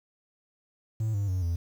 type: tone with pitch steps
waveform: triangle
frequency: 110 / 100.87 / 92.5 / 84.82 Hz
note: A2 / G2 / F#2 / E2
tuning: 0 / +50 / 0 / +50 cents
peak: -23 dBFS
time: 1-1.56 s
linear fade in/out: 5 ms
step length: 140 ms
effects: tanh soft clip ceiling -19 dBFS + 9-bit

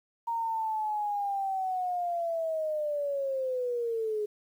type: linear sweep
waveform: sine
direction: down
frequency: 932.3 to 415.3 Hz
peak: -28 dBFS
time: 0.27-4.26 s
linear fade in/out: 10 ms
effects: 10-bit

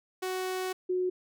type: tone pair in turn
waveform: sawtooth / sine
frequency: 371.9 / 365.7 Hz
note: F#4 / F#4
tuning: +9 / -20 cents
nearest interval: unison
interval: 29 cents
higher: first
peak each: -27 / -26 dBFS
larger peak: second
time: 0.22-0.73 / 0.89-1.1 s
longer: first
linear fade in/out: 10 ms
effects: none

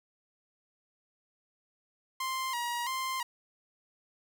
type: tone with vibrato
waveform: sawtooth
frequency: 1000 Hz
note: B5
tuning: 21 cents sharp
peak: -28 dBFS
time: 2.2-3.23 s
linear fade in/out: 5 ms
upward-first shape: square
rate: 1.5 Hz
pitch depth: 81 cents each way
effects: none

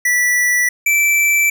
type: tone pair in turn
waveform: square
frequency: 1961 / 2328 Hz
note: B6 / D7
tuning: -13 / -16 cents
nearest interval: minor third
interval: 297 cents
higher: second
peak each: -13 / -12 dBFS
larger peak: second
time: 0.05-0.69 / 0.86-1.5 s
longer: neither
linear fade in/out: 5 ms
effects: none

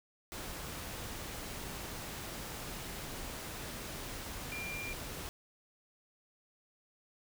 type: tone in noise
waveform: sine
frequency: 2386 Hz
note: D7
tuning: 27 cents sharp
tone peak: -40 dBFS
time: 4.52-4.93 s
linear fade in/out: 0 ms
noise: pink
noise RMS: -43 dBFS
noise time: 0.32-5.29 s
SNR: 0 dB
effects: none

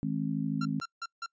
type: harmonic tone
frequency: 53 Hz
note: G#1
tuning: 36 cents sharp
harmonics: 3 / 4 / 5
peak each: -33 / -33 / -33 dBFS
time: 0.03-0.8 s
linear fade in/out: 0 ms
type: tone bursts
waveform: 45% pulse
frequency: 1368 Hz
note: F6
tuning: 36 cents flat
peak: -34 dBFS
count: 4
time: 0.61-1.262 s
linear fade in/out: 5 ms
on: 43 ms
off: 160 ms
effects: noise-tail reverb RT60 0.1 s tail -26 dB re dry + resampled to 16000 Hz

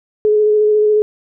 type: tone with vibrato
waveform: sine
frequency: 424 Hz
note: G#4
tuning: 36 cents sharp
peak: -9 dBFS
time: 0.25-1.02 s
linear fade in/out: 0 ms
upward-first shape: square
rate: 14 Hz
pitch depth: 13 cents each way
effects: none

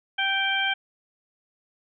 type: harmonic tone with a mistuned harmonic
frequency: 781 Hz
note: G5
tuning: 7 cents flat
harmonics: 1 / 2 / 3 / 4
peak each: -30 / -26 / -28 / -27 dBFS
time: 0.18-0.74 s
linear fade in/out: 10 ms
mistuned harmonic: 4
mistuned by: +18 cents
effects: none

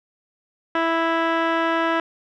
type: tone with low-pass filter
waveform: 15% pulse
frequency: 329.6 Hz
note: E4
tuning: in tune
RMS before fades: -21 dBFS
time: 0.75-2 s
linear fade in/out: 2 ms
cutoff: 2100 Hz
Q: 3.6
effects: none

